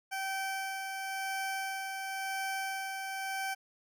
20% pulse tone with tremolo, 773 Hz, G5, 24 cents flat, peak -28 dBFS, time 0.11-3.55 s, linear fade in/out 20 ms, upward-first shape sine, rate 0.95 Hz, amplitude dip 35%, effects none

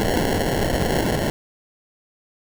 blue noise with sample-and-hold, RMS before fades -21 dBFS, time 0-1.3 s, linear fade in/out 0 ms, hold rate 1225 Hz, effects none

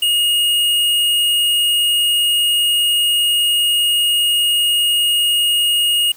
sine tone with hard clipping, 2865 Hz, F7, 44 cents sharp, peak -14 dBFS, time 0.02-6.12 s, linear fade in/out 5 ms, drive 12 dB, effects white hiss -44 dBFS RMS until 6.16 s

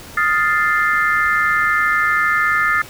sine chord, F dominant seventh, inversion third, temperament equal, 1244.5 / 1396.9 / 1760 / 2093 Hz, Eb6 / F6 / A6 / C7, 0 / 0 / 0 / 0 cents, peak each -19 / -20 / -17 / -22 dBFS, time 0.17-2.82 s, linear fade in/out 5 ms, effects pink hiss -37 dBFS RMS until 2.89 s

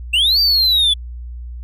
triangle linear two-way sweep, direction up then down, 2637 to 4699 to 3404 Hz, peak -10 dBFS, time 0.13-0.94 s, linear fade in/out 10 ms, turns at 0.4 s, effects added 60 Hz sine -27 dBFS peak until 1.63 s

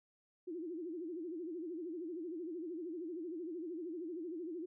sine tone with vibrato, 336.7 Hz, E4, 37 cents sharp, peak -40 dBFS, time 0.47-4.66 s, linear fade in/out 10 ms, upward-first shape sine, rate 13 Hz, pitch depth 150 cents each way, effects none

